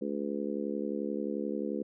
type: harmonic tone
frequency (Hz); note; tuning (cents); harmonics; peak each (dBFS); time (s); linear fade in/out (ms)
71.4; D2; -48; 3 / 4 / 5 / 6 / 7; -36 / -37 / -38 / -39 / -39; 0.01-1.83; 10
effects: none